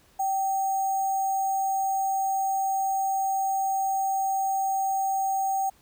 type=tone with sample-and-hold; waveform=sine; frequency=774 Hz; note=G5; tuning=22 cents flat; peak=-23 dBFS; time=0.19-5.7 s; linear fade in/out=10 ms; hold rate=7350 Hz; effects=pink hiss -60 dBFS RMS until 5.81 s